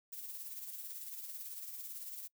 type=noise with tremolo; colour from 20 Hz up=violet; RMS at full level=-44 dBFS; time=0.12-2.28 s; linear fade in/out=10 ms; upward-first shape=sine; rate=18 Hz; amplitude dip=45%; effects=noise-tail reverb RT60 0.1 s tail -24 dB re dry